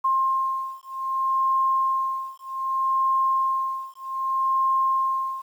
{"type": "beating tone pair", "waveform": "sine", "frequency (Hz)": [1061, 1061.64], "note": ["C6", "C6"], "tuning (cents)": [24, 25], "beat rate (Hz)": 0.64, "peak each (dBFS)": -24, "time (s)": [0.04, 5.42], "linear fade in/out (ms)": 10, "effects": ["9-bit"]}